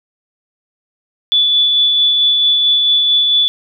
sine tone with tremolo, 3458 Hz, A7, 31 cents flat, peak -8 dBFS, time 1.32-3.48 s, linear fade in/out 0 ms, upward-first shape sine, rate 4.5 Hz, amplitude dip 25%, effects none

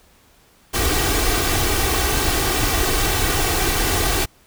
pink noise with comb filter, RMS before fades -19 dBFS, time 0.73-4.26 s, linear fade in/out 20 ms, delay 2.6 ms, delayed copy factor +0.65, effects pink hiss -54 dBFS RMS until 4.46 s

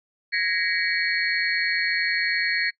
sine tone cluster, 1660 / 1873 / 2042 / 2265 / 4326 Hz, G#6 / A#6 / C7 / C#7 / C#8, -1 / +8 / -43 / +37 / -43 cents, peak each -29 / -26 / -29 / -28 / -29 dBFS, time 0.32-2.71 s, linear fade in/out 20 ms, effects noise-tail reverb RT60 0.1 s tail -22 dB re dry

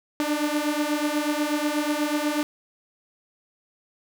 sawtooth beating tone pair, 293.7 / 301.9 Hz, D4 / D4, 0 / +48 cents, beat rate 8.2 Hz, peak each -22 dBFS, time 0.2-2.43 s, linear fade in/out 0 ms, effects none

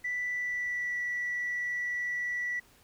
sine tone with pitch glide, 1975.5 to 1953.9 Hz, B6 to B6, 0 to -19 cents, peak -29 dBFS, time 0.04-2.6 s, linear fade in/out 10 ms, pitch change -19 cents, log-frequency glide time 0.32-0.98 s, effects tanh soft clip ceiling -26 dBFS + pink hiss -61 dBFS RMS until 2.83 s

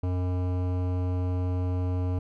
sine tone with hard clipping, 90.6 Hz, F#2, 36 cents flat, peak -27 dBFS, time 0.03-2.19 s, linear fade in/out 5 ms, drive 16 dB, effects none

